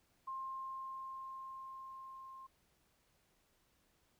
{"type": "tone with level ramp", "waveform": "sine", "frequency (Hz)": 1060, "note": "C6", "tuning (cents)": 22, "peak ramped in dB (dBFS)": [-40, -50], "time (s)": [0.27, 2.47], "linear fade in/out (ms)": 10, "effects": ["pink hiss -75 dBFS RMS until 4.19 s"]}